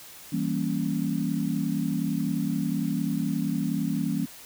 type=chord; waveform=sine; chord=E diminished seventh; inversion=none; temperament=equal; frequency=164.81 / 196 / 233.1 / 277.2 Hz; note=E3 / G3 / Bb3 / Db4; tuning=0 / 0 / 0 / 0 cents; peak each=-30 dBFS; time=0.32-4.26 s; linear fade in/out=10 ms; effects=white hiss -46 dBFS RMS until 4.45 s